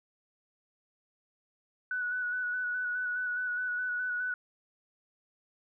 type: tone with vibrato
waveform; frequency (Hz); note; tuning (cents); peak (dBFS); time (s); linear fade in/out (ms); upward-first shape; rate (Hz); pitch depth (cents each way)
sine; 1480; F#6; 0; -30; 1.91-4.34; 2; square; 4.8; 20
effects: none